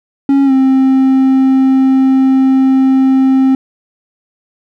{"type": "tone with pitch glide", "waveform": "triangle", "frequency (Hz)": [275.9, 264.7], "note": ["C#4", "C4"], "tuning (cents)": [-8, 20], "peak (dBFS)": -4, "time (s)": [0.29, 3.55], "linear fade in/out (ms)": 2, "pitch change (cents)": -72, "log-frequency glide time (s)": [0.45, 0.52], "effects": []}